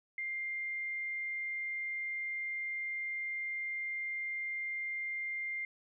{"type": "tone", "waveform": "sine", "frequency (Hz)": 2100, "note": "C7", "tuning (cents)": 6, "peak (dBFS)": -35, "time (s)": [0.18, 5.65], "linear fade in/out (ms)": 2, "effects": []}